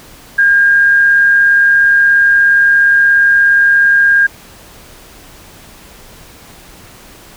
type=tone with amplitude modulation; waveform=sine; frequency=1614 Hz; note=G#6; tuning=50 cents flat; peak=-4 dBFS; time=0.38-4.27 s; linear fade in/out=10 ms; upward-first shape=sine; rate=137 Hz; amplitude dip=30%; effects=pink hiss -38 dBFS RMS until 7.36 s